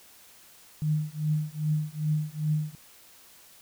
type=tone with tremolo; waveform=sine; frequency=152.8 Hz; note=D#3; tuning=31 cents flat; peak=-21 dBFS; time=0.82-2.75 s; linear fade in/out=0 ms; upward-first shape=triangle; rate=2.5 Hz; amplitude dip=100%; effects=white hiss -54 dBFS RMS until 3.61 s